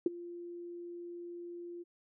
sine tone with ADSR envelope, 346.9 Hz, F4, 12 cents flat, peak -22 dBFS, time 0.06-1.84 s, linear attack 3 ms, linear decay 19 ms, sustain -20 dB, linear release 24 ms, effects none

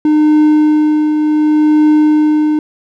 triangle tone with tremolo, 304.2 Hz, D#4, 39 cents flat, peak -3 dBFS, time 0.05-2.59 s, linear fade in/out 2 ms, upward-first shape triangle, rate 0.68 Hz, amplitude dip 45%, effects none

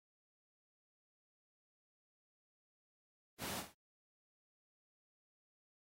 pink noise with echo, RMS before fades -43 dBFS, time 3.38-3.64 s, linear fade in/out 50 ms, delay 52 ms, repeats 2, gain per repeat -9 dB, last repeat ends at 3.744 s, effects high-pass 100 Hz 12 dB/octave + AAC 48 kbps

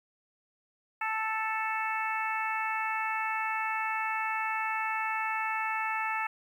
harmonic tone, 440 Hz, A4, in tune, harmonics 2 / 3 / 4 / 5 / 6, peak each -33 / -35 / -36 / -37 / -38 dBFS, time 1.01-6.27 s, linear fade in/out 5 ms, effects 10-bit

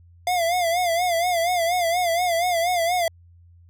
square tone with vibrato, 695 Hz, F5, 9 cents flat, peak -20 dBFS, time 0.27-3.08 s, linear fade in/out 2 ms, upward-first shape sine, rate 4.2 Hz, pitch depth 88 cents each way, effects added 86 Hz sine -48 dBFS peak until 3.69 s

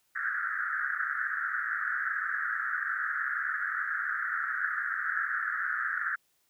white band-pass noise, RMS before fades -32 dBFS, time 0.15-6.16 s, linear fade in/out 10 ms, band 1300 to 1800 Hz, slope 96 dB/octave, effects white hiss -72 dBFS RMS until 6.49 s

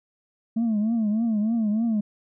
sine tone with vibrato, 220 Hz, A3, in tune, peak -18 dBFS, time 0.56-2.01 s, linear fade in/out 10 ms, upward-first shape triangle, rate 3.3 Hz, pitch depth 130 cents each way, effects tanh soft clip ceiling -19 dBFS

